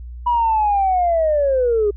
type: linear sweep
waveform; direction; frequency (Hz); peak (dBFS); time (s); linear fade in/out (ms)
sine; down; 977 to 400.8; -13; 0.26-1.91; 10
effects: tanh soft clip ceiling -9 dBFS + added 60 Hz sine -30 dBFS peak until 1.96 s